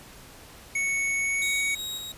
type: tone with pitch glide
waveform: square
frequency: 2217 to 2240 Hz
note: C#7 to C#7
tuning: 0 to +18 cents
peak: -25 dBFS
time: 0.75-1.75 s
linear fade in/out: 5 ms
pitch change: +18 cents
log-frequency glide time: 1.2-1.62 s
type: tone with tremolo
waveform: sawtooth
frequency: 3800 Hz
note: A#7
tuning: 33 cents sharp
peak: -28 dBFS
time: 1.42-2.12 s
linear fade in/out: 2 ms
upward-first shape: square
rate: 2.7 Hz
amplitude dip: 35%
effects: pink hiss -48 dBFS RMS until 2.17 s + resampled to 32000 Hz